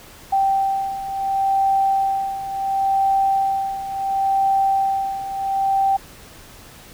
sine beating tone pair, 780 / 780.71 Hz, G5 / G5, -9 / -7 cents, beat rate 0.71 Hz, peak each -23 / -18 dBFS, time 0.32-5.97 s, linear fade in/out 10 ms, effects pink hiss -43 dBFS RMS until 6.93 s

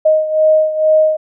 sine beating tone pair, 623 / 625.2 Hz, D#5 / D#5, +2 / +8 cents, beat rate 2.2 Hz, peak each -10 / -15 dBFS, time 0.05-1.17 s, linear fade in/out 10 ms, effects none

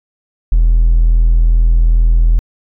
triangle tone, 41.2 Hz, E1, in tune, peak -3 dBFS, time 0.52-2.39 s, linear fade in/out 0 ms, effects tanh soft clip ceiling -2 dBFS

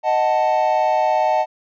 triangle chord, D# diminished, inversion none, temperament equal, 622.3 / 740 / 880 Hz, D#5 / F#5 / A5, 0 / 0 / 0 cents, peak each -17 dBFS, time 0.03-1.46 s, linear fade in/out 50 ms, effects tanh soft clip ceiling -4 dBFS + resampled to 16000 Hz

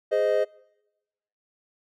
triangle chord, Ab major, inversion none, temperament equal with one note detuned, 415.3 / 516.6 / 622.3 Hz, Ab4 / C5 / Eb5, 0 / -22 / 0 cents, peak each -24 / -23 / -21 dBFS, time 0.11-0.45 s, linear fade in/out 20 ms, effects noise-tail reverb RT60 1.0 s tail -25 dB re dry

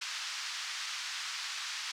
white band-pass noise, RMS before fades -39 dBFS, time 0.01-1.92 s, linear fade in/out 10 ms, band 1100 to 5800 Hz, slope 24 dB/octave, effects none

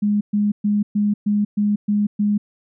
sine tone bursts, 207 Hz, G#3, 5 cents flat, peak -15 dBFS, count 8, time 0.02-2.38 s, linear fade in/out 10 ms, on 190 ms, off 120 ms, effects none

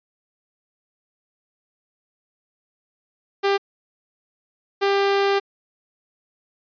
sawtooth tone pair in turn, 397 / 397 Hz, G4 / G4, +22 / +22 cents, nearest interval unison, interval 0 cents, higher neither, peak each -13 dBFS, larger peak neither, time 3.43-3.58 / 4.81-5.4 s, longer second, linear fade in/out 20 ms, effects resampled to 11025 Hz

